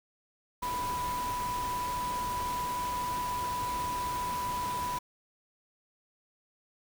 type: tone in noise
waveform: sine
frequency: 987.8 Hz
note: B5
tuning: in tune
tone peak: -31 dBFS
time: 0.62-4.99 s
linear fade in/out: 10 ms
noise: pink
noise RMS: -40 dBFS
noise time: 0.62-4.99 s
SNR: +6 dB
effects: none